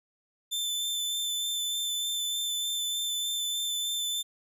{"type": "tone with vibrato", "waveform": "sawtooth", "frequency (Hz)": 3539, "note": "A7", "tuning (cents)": 9, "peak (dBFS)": -26, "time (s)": [0.51, 4.23], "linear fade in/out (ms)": 20, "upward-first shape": "sine", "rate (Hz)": 3.3, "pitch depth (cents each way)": 12, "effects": []}